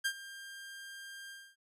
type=tone with ADSR envelope; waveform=sawtooth; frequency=1597 Hz; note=G6; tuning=32 cents sharp; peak=-25 dBFS; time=0.04-1.56 s; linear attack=17 ms; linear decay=70 ms; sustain=-17 dB; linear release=260 ms; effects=resampled to 32000 Hz